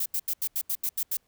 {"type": "noise bursts", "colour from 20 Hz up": "violet", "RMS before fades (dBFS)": -28, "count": 9, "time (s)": [0, 1.17], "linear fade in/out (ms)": 5, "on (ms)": 58, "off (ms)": 81, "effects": ["pink hiss -70 dBFS RMS until 1.27 s"]}